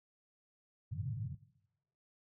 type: band-pass noise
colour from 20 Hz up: pink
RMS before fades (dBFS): -40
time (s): 0.91-1.35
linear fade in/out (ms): 10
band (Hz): 100 to 140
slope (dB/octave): 48
effects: noise-tail reverb RT60 0.9 s tail -18 dB re dry